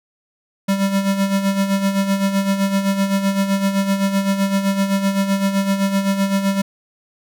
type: tone with tremolo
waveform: square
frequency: 196 Hz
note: G3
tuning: in tune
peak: -14 dBFS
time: 0.68-6.62 s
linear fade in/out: 10 ms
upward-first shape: sine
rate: 7.8 Hz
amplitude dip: 60%
effects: none